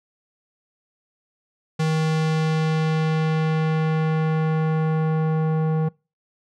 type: tone with low-pass filter sweep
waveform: square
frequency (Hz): 158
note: D#3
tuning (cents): +27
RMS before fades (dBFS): -21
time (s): 1.79-5.89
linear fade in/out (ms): 10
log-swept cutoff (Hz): 7100 to 880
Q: 0.74
effects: noise-tail reverb RT60 0.3 s tail -25 dB re dry